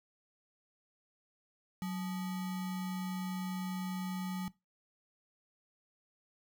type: tone with sample-and-hold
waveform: sine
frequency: 185 Hz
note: F#3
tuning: in tune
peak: -34 dBFS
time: 1.82-4.48 s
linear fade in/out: 0 ms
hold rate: 1050 Hz
effects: noise-tail reverb RT60 0.2 s tail -19 dB re dry